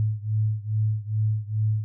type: beating tone pair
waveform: sine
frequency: 106.9 / 109.3 Hz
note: A2 / A2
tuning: -49 / -11 cents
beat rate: 2.4 Hz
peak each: -24 / -26 dBFS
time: 0-1.84 s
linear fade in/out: 0 ms
effects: none